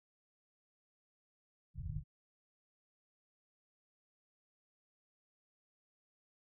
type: low-pass noise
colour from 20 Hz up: white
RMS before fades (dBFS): -42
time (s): 1.74-2.04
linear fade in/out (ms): 50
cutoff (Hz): 160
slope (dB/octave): 96
effects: none